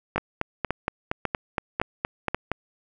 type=two click trains; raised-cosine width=0.5 ms; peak=-9 / -9 dBFS; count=11 / 5; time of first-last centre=0.18-2.516 / 0.16-2.346 s; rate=4.28 / 1.83 Hz; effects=none